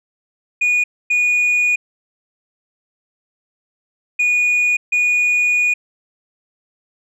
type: tone bursts at uneven times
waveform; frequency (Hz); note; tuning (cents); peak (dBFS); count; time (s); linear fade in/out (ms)
sine; 2455; D#7; -24; -10; 4; 0.61-0.84 / 1.1-1.76 / 4.19-4.77 / 4.92-5.74; 10
effects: tanh soft clip ceiling -12 dBFS